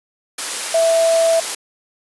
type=tone in noise; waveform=sine; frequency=660 Hz; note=E5; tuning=2 cents sharp; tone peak=-11 dBFS; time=0.74-1.4 s; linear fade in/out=5 ms; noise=white; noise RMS=-23 dBFS; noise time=0.38-1.55 s; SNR=+9 dB; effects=high-pass 400 Hz 12 dB/octave + resampled to 24000 Hz